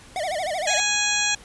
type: tone with vibrato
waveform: square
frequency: 672 Hz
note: E5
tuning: 33 cents sharp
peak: -25 dBFS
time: 0.16-0.8 s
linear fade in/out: 0 ms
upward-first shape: sine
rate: 13 Hz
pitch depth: 220 cents each way
type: harmonic tone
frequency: 830 Hz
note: G#5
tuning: 1 cent flat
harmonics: 1 / 2 / 3 / 4 / 5 / 7 / 8 / 9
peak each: -32 / -27 / -26 / -28 / -29 / -29 / -30 / -28 dBFS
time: 0.67-1.35 s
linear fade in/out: 5 ms
effects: pink hiss -47 dBFS RMS until 1.44 s + resampled to 24000 Hz